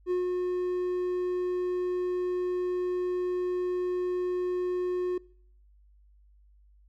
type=tone with ADSR envelope; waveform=triangle; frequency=360.9 Hz; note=F#4; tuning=43 cents flat; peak=-22 dBFS; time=0.06-5.18 s; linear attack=49 ms; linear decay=140 ms; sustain=-3 dB; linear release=5 ms; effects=noise-tail reverb RT60 0.6 s tail -24 dB re dry + added 50 Hz sine -56 dBFS peak until 6.88 s